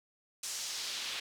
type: noise with band-pass filter sweep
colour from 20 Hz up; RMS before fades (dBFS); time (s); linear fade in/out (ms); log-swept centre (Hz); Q
pink; -39; 0.43-1.2; 5; 6900 to 3300; 1.5
effects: none